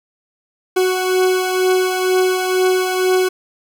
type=beating tone pair; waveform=40% pulse; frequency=370 / 372.1 Hz; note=F#4 / F#4; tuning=0 / +10 cents; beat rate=2.1 Hz; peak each=-14 / -20 dBFS; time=0.76-3.29 s; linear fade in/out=10 ms; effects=none